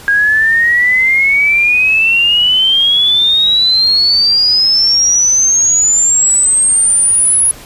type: exponential sweep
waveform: sine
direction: up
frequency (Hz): 1623 to 10548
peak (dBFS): -7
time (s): 0.08-7.51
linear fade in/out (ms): 0
effects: pink hiss -34 dBFS RMS until 7.65 s + resampled to 32000 Hz